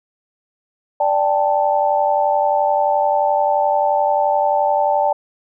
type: chord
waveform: sine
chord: D suspended fourth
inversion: none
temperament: equal with one note detuned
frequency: 587.3 / 788.5 / 880 Hz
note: D5 / G5 / A5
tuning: 0 / +10 / 0 cents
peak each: -18 dBFS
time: 1-5.13 s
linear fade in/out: 5 ms
effects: none